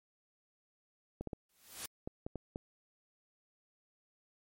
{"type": "clicks", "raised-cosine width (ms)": 2, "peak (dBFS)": -26, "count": 7, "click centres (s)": [1.21, 1.273, 1.332, 2.075, 2.265, 2.357, 2.559]}
{"type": "noise with exponential growth", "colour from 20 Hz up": "white", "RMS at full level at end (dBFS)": -39, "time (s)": [1.49, 1.86], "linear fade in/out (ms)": 5, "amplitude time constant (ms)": 80}
{"effects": ["MP3 64 kbps"]}